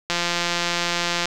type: click train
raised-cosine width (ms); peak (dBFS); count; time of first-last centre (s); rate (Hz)
0.2; -5; 201; 0.1-1.256; 173
effects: none